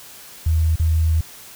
sine tone with dropouts, 80.2 Hz, E2, 47 cents flat, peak -14 dBFS, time 0.46-1.21 s, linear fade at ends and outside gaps 5 ms, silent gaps 0.758-0.796 s, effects white hiss -41 dBFS RMS until 1.55 s

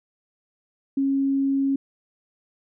sine tone, 273.5 Hz, C#4, 23 cents flat, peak -19 dBFS, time 0.97-1.76 s, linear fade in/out 5 ms, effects none

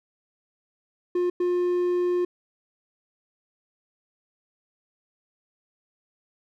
triangle tone bursts at uneven times, 355.6 Hz, F4, 31 cents sharp, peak -19 dBFS, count 2, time 1.15-1.3 / 1.4-2.25 s, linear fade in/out 5 ms, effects none

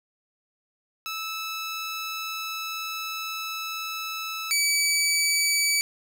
15% pulse tone pair in turn, 1309 / 2291 Hz, E6 / D7, -13 / -44 cents, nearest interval minor seventh, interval 969 cents, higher second, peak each -24 / -14 dBFS, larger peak second, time 1.06-4.51 / 4.51-5.81 s, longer first, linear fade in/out 0 ms, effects none

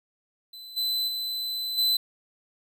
45% pulse tone with level steps, 4023 Hz, B7, 31 cents sharp, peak -40 / -24 / -28 / -20 dBFS, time 0.53-1.97 s, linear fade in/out 5 ms, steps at 0.76 / 1.07 / 1.77 s, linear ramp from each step 20 ms, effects none

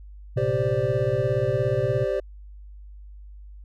sine tone with tremolo, 123.47 Hz, B2, in tune, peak -20 dBFS, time 0.36-2.05 s, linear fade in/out 5 ms, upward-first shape sine, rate 17 Hz, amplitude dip 100%
triangle chord, G suspended fourth, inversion none, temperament equal, 392 / 523.3 / 587.3 Hz, G4 / C5 / D5, 0 / 0 / 0 cents, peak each -25 dBFS, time 0.37-2.2 s, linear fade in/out 5 ms
effects added 50 Hz sine -40 dBFS peak until 3.64 s

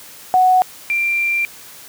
sine tone pair in turn, 740 / 2368 Hz, F#5 / D7, 0 / +14 cents, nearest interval octave + minor sixth, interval 2014 cents, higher second, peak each -9 / -15 dBFS, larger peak first, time 0.34-0.62 / 0.9-1.45 s, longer second, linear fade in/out 0 ms, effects white hiss -39 dBFS RMS until 1.88 s + high-pass 80 Hz 12 dB/octave

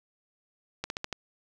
slowing click train, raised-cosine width 0.2 ms, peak -15 dBFS, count 5, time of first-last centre 0.84-1.127 s, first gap 61 ms, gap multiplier 1.11, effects none

